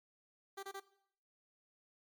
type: tone bursts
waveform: 15% pulse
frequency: 392 Hz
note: G4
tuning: in tune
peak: -37 dBFS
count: 3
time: 0.57-0.801 s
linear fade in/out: 10 ms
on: 61 ms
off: 24 ms
effects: noise-tail reverb RT60 0.7 s tail -18 dB re dry + MP3 96 kbps